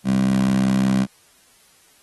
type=tone with high-pass filter; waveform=15% pulse; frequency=65.41 Hz; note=C2; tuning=in tune; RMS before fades=-18 dBFS; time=0.04-1.07 s; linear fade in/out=50 ms; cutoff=180 Hz; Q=4.5; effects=white hiss -55 dBFS RMS until 2.02 s + AAC 32 kbps